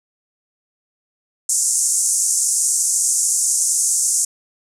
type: band-pass noise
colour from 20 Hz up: pink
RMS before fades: -18 dBFS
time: 1.49-4.25 s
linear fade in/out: 5 ms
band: 6300 to 9900 Hz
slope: 48 dB/octave
effects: none